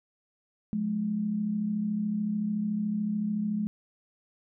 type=tone pair together; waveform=sine; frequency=178.19 / 211.9 Hz; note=F3 / G#3; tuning=+35 / +35 cents; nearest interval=minor third; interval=300 cents; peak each=-35 / -27 dBFS; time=0.73-3.67 s; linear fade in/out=0 ms; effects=none